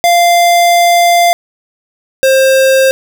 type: tone pair in turn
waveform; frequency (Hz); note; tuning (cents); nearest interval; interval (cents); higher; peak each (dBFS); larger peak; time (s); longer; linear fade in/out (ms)
square; 694 / 530.8; F5 / C5; -11 / +25; perfect fourth; 464; first; -6; neither; 0.04-1.33 / 2.23-2.91; first; 0
effects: none